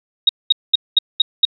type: tone bursts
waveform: sine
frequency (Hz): 3761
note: A#7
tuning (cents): +15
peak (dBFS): -7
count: 6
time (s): 0.27-1.452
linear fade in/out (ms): 5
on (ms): 22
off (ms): 210
effects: none